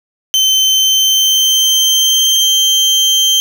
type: tone with pitch glide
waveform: 30% pulse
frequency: 3089 to 3150 Hz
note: G7 to G7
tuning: -26 to +8 cents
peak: -6 dBFS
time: 0.34-3.4 s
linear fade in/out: 0 ms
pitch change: +34 cents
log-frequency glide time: 0.6-2.48 s
effects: none